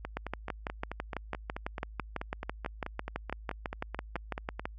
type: two click trains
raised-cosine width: 0.5 ms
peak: -18 / -21 dBFS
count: 28 / 22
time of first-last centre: 0.17-4.655 / 0.05-4.595 s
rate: 6.02 / 4.62 Hz
effects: added 53 Hz sine -44 dBFS peak until 4.78 s